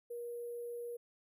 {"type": "tone with sample-and-hold", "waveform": "sine", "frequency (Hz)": 476.7, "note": "A#4", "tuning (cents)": 39, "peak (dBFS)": -40, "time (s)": [0.1, 0.97], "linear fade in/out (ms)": 10, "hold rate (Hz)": 11025, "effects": []}